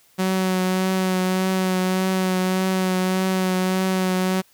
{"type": "tone with vibrato", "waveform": "sawtooth", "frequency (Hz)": 186.5, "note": "F#3", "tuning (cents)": 14, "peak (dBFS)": -15, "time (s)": [0.18, 4.42], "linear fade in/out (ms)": 20, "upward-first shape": "triangle", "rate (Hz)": 1.7, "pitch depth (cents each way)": 21, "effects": ["white hiss -57 dBFS RMS until 4.53 s"]}